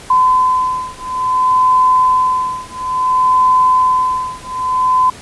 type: beating tone pair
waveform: sine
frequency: 1018 / 1018.58 Hz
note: C6 / C6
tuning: -48 / -47 cents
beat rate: 0.58 Hz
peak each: -13 / -13 dBFS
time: 0.1-5.1 s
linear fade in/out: 5 ms
effects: pink hiss -35 dBFS RMS until 5.21 s + resampled to 24000 Hz